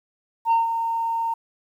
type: tone with ADSR envelope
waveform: sine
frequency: 916 Hz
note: A#5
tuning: 31 cents flat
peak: -12 dBFS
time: 0.45-1.34 s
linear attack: 65 ms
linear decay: 150 ms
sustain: -9 dB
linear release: 6 ms
effects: tanh soft clip ceiling -14 dBFS + 9-bit